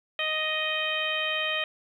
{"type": "harmonic tone", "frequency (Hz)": 623, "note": "D#5", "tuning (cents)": 2, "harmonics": [1, 2, 3, 4, 5, 6], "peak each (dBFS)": [-34, -36, -32, -31, -31, -38], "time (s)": [0.19, 1.64], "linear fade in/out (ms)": 2, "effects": ["10-bit"]}